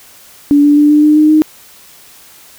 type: tone with pitch steps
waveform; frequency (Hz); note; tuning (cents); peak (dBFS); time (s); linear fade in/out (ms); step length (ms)
sine; 288.4 / 291.8 / 295.1 / 298.6 / 302 / 305.5 / 309.1; D4 / D4 / D4 / D4 / D4 / D#4 / D#4; -31 / -11 / +8 / +29 / +48 / -32 / -11; -4; 0.51-1.42; 0; 130
effects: white hiss -40 dBFS RMS until 2.58 s